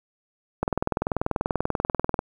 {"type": "click train", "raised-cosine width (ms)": 1, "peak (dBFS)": -9, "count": 33, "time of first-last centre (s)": [0.63, 2.191], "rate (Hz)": 20.5, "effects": ["8-bit"]}